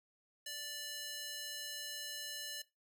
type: tone with high-pass filter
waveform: square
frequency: 587.3 Hz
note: D5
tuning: in tune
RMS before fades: -45 dBFS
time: 0.46-2.62 s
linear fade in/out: 5 ms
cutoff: 2700 Hz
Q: 0.75
effects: noise-tail reverb RT60 0.2 s tail -17 dB re dry